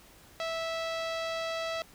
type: tone with low-pass filter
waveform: sawtooth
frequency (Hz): 656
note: E5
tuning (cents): -9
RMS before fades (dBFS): -34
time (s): 0.4-1.82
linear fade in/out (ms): 0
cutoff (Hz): 4400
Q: 1.5
effects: pink hiss -56 dBFS RMS until 1.94 s